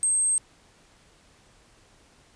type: tone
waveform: sine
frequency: 8372 Hz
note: C9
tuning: in tune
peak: -20 dBFS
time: 0.03-0.38 s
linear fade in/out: 0 ms
effects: pink hiss -58 dBFS RMS until 2.35 s + resampled to 22050 Hz